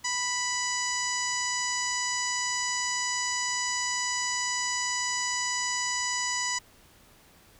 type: harmonic tone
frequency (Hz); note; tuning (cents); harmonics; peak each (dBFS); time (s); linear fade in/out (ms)
987.8; B5; 0; 1 / 2 / 3 / 4 / 5 / 6 / 7 / 8; -34 / -33 / -40 / -42 / -35 / -36 / -33 / -40; 0.04-6.59; 10
effects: pink hiss -57 dBFS RMS until 7.59 s